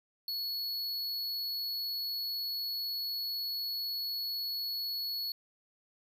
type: tone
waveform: square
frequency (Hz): 4382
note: C#8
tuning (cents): -21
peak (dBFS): -34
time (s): 0.28-5.32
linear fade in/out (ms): 2
effects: none